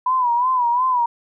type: tone with vibrato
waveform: sine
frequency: 988 Hz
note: B5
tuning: in tune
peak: -15 dBFS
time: 0.06-1.06 s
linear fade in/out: 5 ms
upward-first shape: sine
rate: 2.8 Hz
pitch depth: 85 cents each way
effects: none